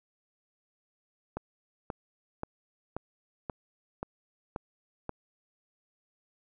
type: click train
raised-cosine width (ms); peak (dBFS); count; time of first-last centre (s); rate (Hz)
1; -20; 8; 1.37-5.093; 1.88
effects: none